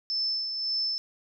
sine tone with tremolo, 5274 Hz, E8, in tune, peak -25 dBFS, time 0.1-0.98 s, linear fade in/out 0 ms, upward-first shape sine, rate 1.8 Hz, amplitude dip 45%, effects none

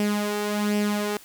sawtooth tone with flanger, 207.7 Hz, G#3, in tune, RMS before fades -25 dBFS, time 0-1.17 s, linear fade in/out 2 ms, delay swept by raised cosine 0.37 to 2.27 ms, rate 1.3 Hz, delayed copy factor +0.55, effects white hiss -49 dBFS RMS until 1.24 s

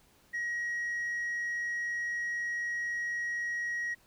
sine tone, 1898 Hz, A#6, 31 cents sharp, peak -29 dBFS, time 0.33-3.95 s, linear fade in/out 20 ms, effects tanh soft clip ceiling -30 dBFS + pink hiss -64 dBFS RMS until 4.06 s

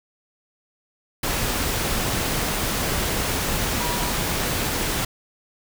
sine tone in noise, 965 Hz, B5, 40 cents flat, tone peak -30 dBFS, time 3.8-4.1 s, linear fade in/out 5 ms, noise pink, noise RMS -24 dBFS, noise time 1.23-5.05 s, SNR -9 dB, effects none

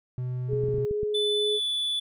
triangle tone, 125.7 Hz, B2, 31 cents sharp, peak -26 dBFS, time 0.18-0.85 s, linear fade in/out 0 ms
sine tone with vibrato, 418.5 Hz, G#4, 13 cents sharp, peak -25 dBFS, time 0.48-1.6 s, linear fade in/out 50 ms, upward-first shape sine, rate 2.1 Hz, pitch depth 8 cents each way
clicks, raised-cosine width 5 ms, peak -23 dBFS, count 7, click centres 0.533 / 0.637 / 0.686 / 0.742 / 0.783 / 0.911 / 1.032 s
triangle tone with pitch glide, 3500 to 3462 Hz, A7 to A7, -10 to -29 cents, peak -24 dBFS, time 1.14-2 s, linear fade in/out 10 ms, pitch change -19 cents, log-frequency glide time 1.41-1.63 s
effects none

